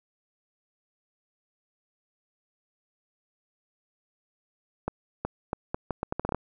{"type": "accelerating click train", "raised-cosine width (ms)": 1, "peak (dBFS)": -14, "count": 12, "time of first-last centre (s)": [4.88, 6.346], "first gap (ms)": 370, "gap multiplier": 0.76, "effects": []}